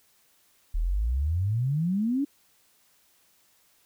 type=exponential sweep; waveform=sine; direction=up; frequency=37 to 293.7 Hz; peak=-23 dBFS; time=0.74-2.25 s; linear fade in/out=10 ms; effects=white hiss -64 dBFS RMS until 3.85 s